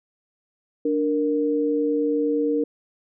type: tone pair together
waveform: sine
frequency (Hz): 293.9 / 465.3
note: D4 / A#4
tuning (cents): +1 / -3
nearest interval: minor sixth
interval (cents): 796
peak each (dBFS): -22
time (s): 0.85-2.64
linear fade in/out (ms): 5
effects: none

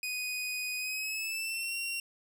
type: tone with pitch glide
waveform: sawtooth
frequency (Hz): 2489 to 2746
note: D#7 to F7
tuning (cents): 0 to -30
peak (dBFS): -30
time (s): 0.03-2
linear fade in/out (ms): 2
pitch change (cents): +170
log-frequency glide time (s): 0.77-1.76
effects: 12-bit

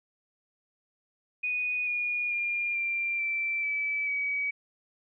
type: tone with pitch steps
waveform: sine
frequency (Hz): 2477 / 2441 / 2406 / 2372 / 2338 / 2304 / 2271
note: D#7 / D#7 / D7 / D7 / D7 / D7 / C#7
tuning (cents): -8 / -34 / +41 / +17 / -8 / -34 / +41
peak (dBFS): -27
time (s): 1.43-4.51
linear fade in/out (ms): 10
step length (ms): 440
effects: none

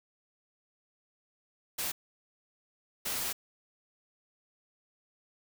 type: noise bursts at uneven times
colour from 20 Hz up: white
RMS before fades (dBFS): -34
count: 2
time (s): 1.78-1.92 / 3.05-3.33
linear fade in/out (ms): 10
effects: none

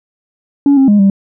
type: tone with pitch steps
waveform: sine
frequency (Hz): 282.1 / 268.8 / 206.3 / 196.5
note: C#4 / C4 / G#3 / G3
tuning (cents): +30 / +47 / -11 / +4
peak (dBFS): -3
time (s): 0.66-1.1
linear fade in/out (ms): 2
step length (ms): 110
effects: tanh soft clip ceiling -3 dBFS

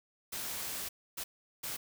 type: noise bursts at uneven times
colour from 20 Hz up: white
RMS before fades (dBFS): -39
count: 3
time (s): 0.32-0.89 / 1.17-1.24 / 1.63-1.77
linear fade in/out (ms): 10
effects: none

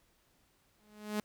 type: tone with exponential growth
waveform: sawtooth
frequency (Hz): 210.7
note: G#3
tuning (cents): +25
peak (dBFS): -26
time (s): 0.8-1.2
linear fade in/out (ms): 0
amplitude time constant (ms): 86
effects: pink hiss -71 dBFS RMS until 1.24 s

